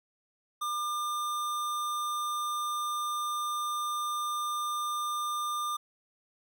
square tone, 1200 Hz, D6, 37 cents sharp, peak -31 dBFS, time 0.61-5.77 s, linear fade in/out 10 ms, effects none

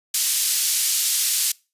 white band-pass noise, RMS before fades -21 dBFS, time 0.14-1.52 s, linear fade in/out 5 ms, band 3800 to 12000 Hz, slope 12 dB/octave, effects noise-tail reverb RT60 0.3 s tail -24 dB re dry + resampled to 32000 Hz

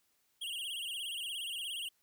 square tone with vibrato, 3026 Hz, F#7, 38 cents sharp, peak -38 dBFS, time 0.41-1.89 s, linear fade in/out 10 ms, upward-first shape sine, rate 17 Hz, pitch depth 160 cents each way, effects white hiss -75 dBFS RMS until 2.02 s

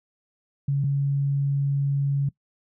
sine tone pair in turn, 140 / 140 Hz, C#3 / C#3, +18 / +18 cents, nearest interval unison, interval 0 cents, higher neither, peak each -20 dBFS, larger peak neither, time 0.68-0.84 / 0.84-2.29 s, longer second, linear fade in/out 5 ms, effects noise-tail reverb RT60 0.1 s tail -21 dB re dry

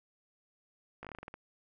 slowing click train, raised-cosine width 0.5 ms, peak -29 dBFS, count 10, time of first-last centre 1.03-1.341 s, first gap 17 ms, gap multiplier 1.17, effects none

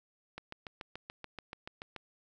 click train, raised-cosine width 0.3 ms, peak -26 dBFS, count 12, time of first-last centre 0.38-1.963 s, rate 6.95 Hz, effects none

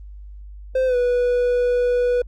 triangle tone with pitch glide, 519 to 490.2 Hz, C5 to B4, -14 to -13 cents, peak -14 dBFS, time 0.75-2.22 s, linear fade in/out 5 ms, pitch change -99 cents, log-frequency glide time 0.86-0.96 s, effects added 50 Hz sine -35 dBFS peak until 2.27 s + Opus 32 kbps

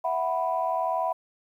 sine chord, E suspended second, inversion none, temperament equal, 659.3 / 740 / 987.8 Hz, E5 / F#5 / B5, 0 / 0 / 0 cents, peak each -28 dBFS, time 0.04-1.13 s, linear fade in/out 10 ms, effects tanh soft clip ceiling -14 dBFS + 10-bit

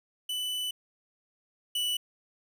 45% pulse tone pair in turn, 2989 / 2963 Hz, F#7 / F#7, +17 / +2 cents, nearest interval unison, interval 15 cents, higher first, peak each -30 / -27 dBFS, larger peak second, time 0.29-0.71 / 1.75-1.97 s, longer first, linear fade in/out 5 ms, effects none

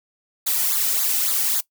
blue noise with flanger, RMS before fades -21 dBFS, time 0.46-1.61 s, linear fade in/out 10 ms, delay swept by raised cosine 0.35 to 1.85 ms, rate 3.6 Hz, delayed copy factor -1, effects noise-tail reverb RT60 0.1 s tail -20 dB re dry

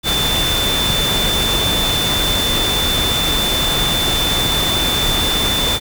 sine tone in noise, 3533 Hz, A7, 6 cents sharp, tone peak -17 dBFS, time 0.03-5.8 s, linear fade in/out 50 ms, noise pink, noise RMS -19 dBFS, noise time 0.03-5.8 s, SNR -1 dB, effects none

